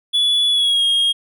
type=tone with pitch glide; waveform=triangle; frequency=3421 to 3255 Hz; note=A7 to G#7; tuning=-49 to -36 cents; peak=-12 dBFS; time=0.13-1.13 s; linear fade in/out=20 ms; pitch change=-87 cents; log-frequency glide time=0.5-0.84 s; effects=none